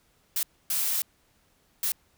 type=noise bursts at uneven times; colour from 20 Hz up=blue; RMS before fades=-27 dBFS; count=3; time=0.36-0.43 / 0.7-1.02 / 1.83-1.92 s; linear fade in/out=2 ms; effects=pink hiss -66 dBFS RMS until 2.17 s